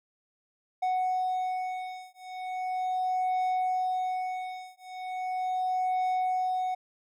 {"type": "beating tone pair", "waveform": "triangle", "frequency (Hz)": [740, 740.38], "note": ["F#5", "F#5"], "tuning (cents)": [0, 1], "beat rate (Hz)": 0.38, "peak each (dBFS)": -29, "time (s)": [0.82, 6.75], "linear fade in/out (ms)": 10, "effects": []}